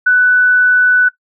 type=tone; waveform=sine; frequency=1491 Hz; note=F#6; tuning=13 cents sharp; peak=-6 dBFS; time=0.06-1.09 s; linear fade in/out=10 ms; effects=noise-tail reverb RT60 0.1 s tail -19 dB re dry